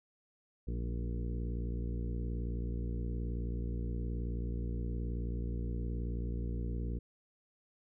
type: harmonic tone with a mistuned harmonic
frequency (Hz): 58.9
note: A#1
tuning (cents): +19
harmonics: 1 / 2 / 3 / 4 / 5 / 6 / 7 / 8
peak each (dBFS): -35 / -41 / -45 / -47 / -49 / -51 / -52 / -53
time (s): 0.67-6.99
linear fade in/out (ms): 10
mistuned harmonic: 4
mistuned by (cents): -50
effects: none